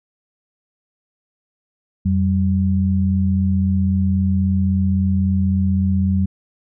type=tone pair together; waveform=sine; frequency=88.38 / 192.1 Hz; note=F2 / G3; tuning=+21 / -35 cents; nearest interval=octave + minor second; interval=1344 cents; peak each=-17 dBFS; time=2.05-6.26 s; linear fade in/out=10 ms; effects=none